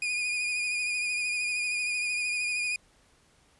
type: tone with vibrato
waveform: 40% pulse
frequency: 2452 Hz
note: D#7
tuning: 26 cents flat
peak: -27 dBFS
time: 0.02-2.76 s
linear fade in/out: 2 ms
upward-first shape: sine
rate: 13 Hz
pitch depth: 33 cents each way
effects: pink hiss -63 dBFS RMS until 3.59 s + resampled to 24000 Hz